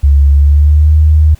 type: tone with pitch glide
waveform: sine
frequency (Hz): 70.5 to 76.88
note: C#2 to D#2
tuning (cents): +30 to -20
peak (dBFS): -3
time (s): 0.03-1.35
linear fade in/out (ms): 10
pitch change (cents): +150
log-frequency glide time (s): 0.31-0.95
effects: pink hiss -45 dBFS RMS until 1.39 s